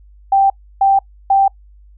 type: tone bursts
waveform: sine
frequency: 784 Hz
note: G5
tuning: in tune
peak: -8 dBFS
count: 3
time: 0.32-1.48 s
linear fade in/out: 5 ms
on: 180 ms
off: 310 ms
effects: noise-tail reverb RT60 0.1 s tail -26 dB re dry + added 50 Hz sine -41 dBFS peak until 1.97 s